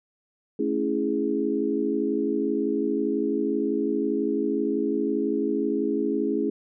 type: chord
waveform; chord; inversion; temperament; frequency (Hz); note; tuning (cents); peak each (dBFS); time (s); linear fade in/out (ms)
sine; A major seventh; none; equal with one note detuned; 219.1 / 277.2 / 329.6 / 415.3; A3 / C#4 / E4 / G#4; -7 / 0 / 0 / 0; -30 / -27 / -28 / -27; 0.59-6.5; 5
effects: none